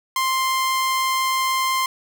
sawtooth tone, 1049 Hz, C6, 4 cents sharp, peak -15 dBFS, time 0.16-1.86 s, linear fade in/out 2 ms, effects 9-bit

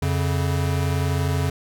square tone pair together, 88.3 / 140.17 Hz, F2 / C#3, +20 / +20 cents, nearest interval minor sixth, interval 800 cents, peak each -23 / -24 dBFS, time 0.02-1.5 s, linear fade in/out 5 ms, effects none

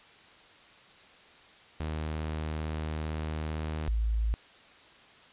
sawtooth / sine tone pair in turn, 77.78 / 55 Hz, D#2 / A1, 0 / 0 cents, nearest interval tritone, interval 600 cents, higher first, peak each -28 / -25 dBFS, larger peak second, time 1.8-3.88 / 3.88-4.34 s, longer first, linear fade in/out 0 ms, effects white hiss -55 dBFS RMS until 5.32 s + resampled to 8000 Hz

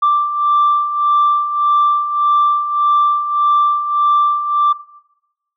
sine beating tone pair, 1174.7 / 1176.4 Hz, D6 / D6, 0 / +3 cents, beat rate 1.7 Hz, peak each -17 / -12 dBFS, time 0.02-4.73 s, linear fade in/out 10 ms, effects noise-tail reverb RT60 0.9 s tail -18 dB re dry + tanh soft clip ceiling -6 dBFS

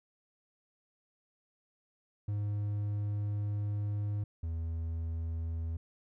triangle tone pair in turn, 103.3 / 81.99 Hz, G#2 / E2, -9 / -9 cents, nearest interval major third, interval 400 cents, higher first, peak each -29 / -31 dBFS, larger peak first, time 2.28-4.24 / 4.43-5.77 s, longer first, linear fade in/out 5 ms, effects none

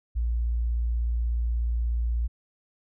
sine tone, 58.27 Hz, A#1, in tune, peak -23 dBFS, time 0.15-2.28 s, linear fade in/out 20 ms, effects none

